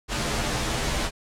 pink noise with comb filter, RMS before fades -26 dBFS, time 0.08-1.11 s, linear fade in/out 50 ms, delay 11 ms, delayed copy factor -0.95, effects low-pass 8000 Hz 12 dB/octave

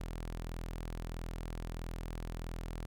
sawtooth tone, 41.55 Hz, E1, 15 cents sharp, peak -35 dBFS, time 0-2.86 s, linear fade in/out 10 ms, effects none

